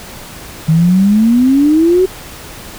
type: exponential sweep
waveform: sine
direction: up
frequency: 155.8 to 380.8 Hz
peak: -6 dBFS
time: 0.68-2.06 s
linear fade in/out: 10 ms
effects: pink hiss -31 dBFS RMS until 2.78 s